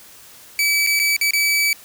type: tone with dropouts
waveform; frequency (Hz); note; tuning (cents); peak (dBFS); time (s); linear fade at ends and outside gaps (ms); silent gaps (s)
sawtooth; 2296; D7; -40; -12; 0.59-1.73; 1; 0.865-0.871 / 0.993-0.998 / 1.165-1.212 / 1.308-1.334
effects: white hiss -44 dBFS RMS until 1.84 s